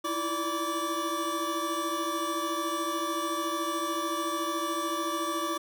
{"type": "tone cluster", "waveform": "square", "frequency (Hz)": [324.9, 338.6, 584, 1157], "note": ["E4", "E4", "D5", "D6"], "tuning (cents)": [-25, 46, -10, -26], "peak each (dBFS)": [-37, -37, -38, -32], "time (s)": [0.04, 5.58], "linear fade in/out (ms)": 10, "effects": []}